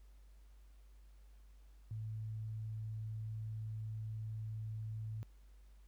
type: tone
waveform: sine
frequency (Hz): 109.4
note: A2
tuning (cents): -9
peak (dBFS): -40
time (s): 1.91-5.23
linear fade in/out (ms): 0
effects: added 50 Hz sine -57 dBFS peak until 5.87 s + pink hiss -75 dBFS RMS until 5.87 s